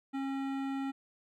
sine tone with hard clipping, 271.7 Hz, C#4, 35 cents flat, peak -35 dBFS, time 0.13-0.92 s, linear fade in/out 20 ms, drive 16 dB, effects none

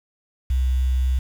sine tone with quantisation, 64 Hz, C2, 38 cents flat, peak -17 dBFS, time 0.5-1.19 s, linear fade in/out 5 ms, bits 7, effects none

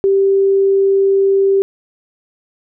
sine tone, 391.3 Hz, G4, 3 cents flat, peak -9 dBFS, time 0.04-1.62 s, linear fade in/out 0 ms, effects none

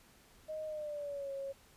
sine tone with pitch glide, 622.3 to 548 Hz, D#5 to C#5, 0 to -20 cents, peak -38 dBFS, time 0.48-1.53 s, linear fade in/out 20 ms, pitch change -220 cents, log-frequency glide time 0.66-1.32 s, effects pink hiss -63 dBFS RMS until 1.76 s + resampled to 32000 Hz

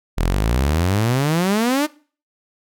sawtooth exponential sweep, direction up, 38.89 to 309.7 Hz, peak -12 dBFS, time 0.17-1.87 s, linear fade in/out 20 ms, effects noise-tail reverb RT60 0.4 s tail -21 dB re dry

